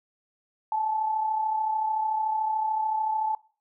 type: tone pair together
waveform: sine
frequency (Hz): 838.4 / 872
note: G#5 / A5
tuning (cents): +16 / -16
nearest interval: minor second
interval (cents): 68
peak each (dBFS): -34 / -24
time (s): 0.72-3.35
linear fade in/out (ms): 2
effects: noise-tail reverb RT60 0.4 s tail -21 dB re dry